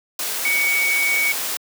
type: tone in noise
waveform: sine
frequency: 2244 Hz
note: C#7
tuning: 21 cents sharp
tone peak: -17 dBFS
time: 0.45-1.32 s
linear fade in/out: 2 ms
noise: white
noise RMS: -25 dBFS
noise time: 0.19-1.57 s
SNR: +5 dB
effects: high-pass 300 Hz 12 dB/octave